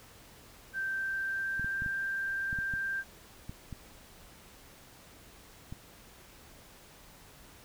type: tone with pitch glide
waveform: sine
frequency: 1563 to 1580.2 Hz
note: G6 to G6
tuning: -6 to +13 cents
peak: -31 dBFS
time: 0.73-3.04 s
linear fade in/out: 50 ms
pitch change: +19 cents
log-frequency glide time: 0.94-1.81 s
type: clicks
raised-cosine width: 5 ms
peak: -28 dBFS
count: 10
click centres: 1.596 / 1.645 / 1.821 / 1.862 / 2.529 / 2.588 / 2.738 / 3.495 / 3.727 / 5.725 s
effects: pink hiss -55 dBFS RMS until 7.64 s